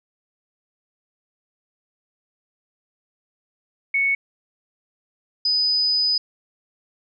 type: tone pair in turn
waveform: sine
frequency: 2215 / 4990 Hz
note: C#7 / D#8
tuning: -2 / +4 cents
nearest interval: octave + major second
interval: 1406 cents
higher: second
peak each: -17 dBFS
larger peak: neither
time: 3.94-4.15 / 5.45-6.18 s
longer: second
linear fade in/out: 5 ms
effects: none